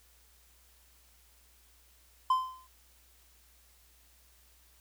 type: tone with exponential decay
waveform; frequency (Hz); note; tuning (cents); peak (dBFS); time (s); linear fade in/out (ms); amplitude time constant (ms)
triangle; 1032; C6; -24; -19; 2.3-2.67; 5; 80
effects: added 60 Hz sine -64 dBFS peak until 4.8 s + white hiss -64 dBFS RMS until 4.8 s